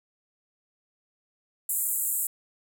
white band-pass noise, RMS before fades -28 dBFS, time 1.69-2.27 s, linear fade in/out 2 ms, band 7300 to 16000 Hz, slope 96 dB/octave, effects none

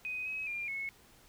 sine tone with pitch steps, 2504 / 2549 / 2398 / 2191 Hz, D#7 / D#7 / D7 / C#7, +10 / +41 / +36 / -21 cents, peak -35 dBFS, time 0.05-0.89 s, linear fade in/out 0 ms, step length 210 ms, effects pink hiss -61 dBFS RMS until 1.28 s

